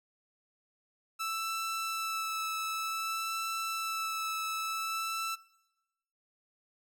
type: tone with vibrato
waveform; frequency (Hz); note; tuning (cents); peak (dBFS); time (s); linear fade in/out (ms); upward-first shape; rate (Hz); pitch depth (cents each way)
sawtooth; 1318.5; E6; 0; -29; 1.19-5.36; 20; sine; 0.54; 13
effects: noise-tail reverb RT60 1.0 s tail -21 dB re dry